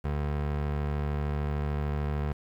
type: tone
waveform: 25% pulse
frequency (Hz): 73.42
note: D2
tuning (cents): 0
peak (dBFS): -24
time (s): 0.04-2.33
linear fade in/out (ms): 10
effects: low-pass 2000 Hz 12 dB/octave + 9-bit